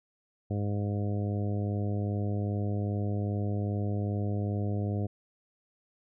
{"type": "harmonic tone", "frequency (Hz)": 102.5, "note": "G#2", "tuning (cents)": -22, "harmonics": [1, 2, 3, 4, 5, 6, 7], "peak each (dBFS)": [-29, -35, -39, -41, -43, -45, -46], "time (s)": [0.5, 5.07], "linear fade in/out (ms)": 10, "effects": []}